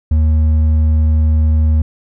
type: tone with hard clipping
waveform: sine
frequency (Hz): 77.78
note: D#2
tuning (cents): 0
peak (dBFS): -10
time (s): 0.11-1.82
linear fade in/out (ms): 5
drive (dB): 4
effects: none